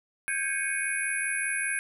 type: tone cluster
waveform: sine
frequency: 1568 / 1653 / 2220 / 2473 / 10870 Hz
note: G6 / G#6 / C#7 / D#7 / F9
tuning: 0 / -9 / +2 / -11 / -48 cents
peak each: -32 / -34 / -33 / -36 / -33 dBFS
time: 0.28-1.79 s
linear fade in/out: 0 ms
effects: 10-bit